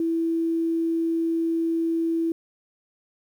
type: tone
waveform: sine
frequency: 330 Hz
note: E4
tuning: 2 cents sharp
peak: -21 dBFS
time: 0-2.32 s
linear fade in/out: 2 ms
effects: 9-bit